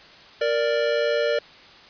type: tone pair together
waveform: square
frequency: 466.1 / 587.3 Hz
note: A#4 / D5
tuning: 0 / 0 cents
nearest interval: major third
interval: 400 cents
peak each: -24 / -23 dBFS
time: 0.41-1.39 s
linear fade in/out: 5 ms
effects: white hiss -47 dBFS RMS until 1.89 s + resampled to 11025 Hz